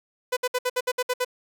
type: tone bursts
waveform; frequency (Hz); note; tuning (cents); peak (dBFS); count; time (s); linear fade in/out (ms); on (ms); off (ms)
sawtooth; 500; B4; +21; -18; 9; 0.32-1.248; 10; 48; 62
effects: none